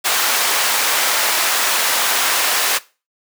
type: high-pass noise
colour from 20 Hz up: pink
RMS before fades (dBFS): -17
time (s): 0.04-2.79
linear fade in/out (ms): 20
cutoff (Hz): 880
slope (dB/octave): 12
effects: noise-tail reverb RT60 0.3 s tail -19 dB re dry